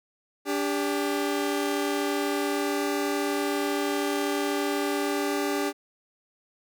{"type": "tone pair together", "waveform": "sawtooth", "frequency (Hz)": [289.2, 397.6], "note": ["D4", "G4"], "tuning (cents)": [-27, 25], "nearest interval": "tritone", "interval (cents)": 552, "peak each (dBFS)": -24, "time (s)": [0.45, 5.73], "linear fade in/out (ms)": 50, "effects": []}